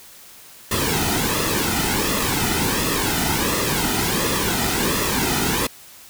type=noise with flanger; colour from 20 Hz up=pink; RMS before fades=-21 dBFS; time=0.71-5.67 s; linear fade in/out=5 ms; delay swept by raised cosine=1.3 to 1.83 ms; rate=1.4 Hz; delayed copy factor=-0.65; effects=white hiss -44 dBFS RMS until 6.09 s